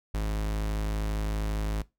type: tone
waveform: 45% pulse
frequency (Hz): 52.5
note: G#1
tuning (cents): +19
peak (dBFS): -27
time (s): 0.14-1.82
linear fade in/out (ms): 5
effects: noise-tail reverb RT60 0.2 s tail -19 dB re dry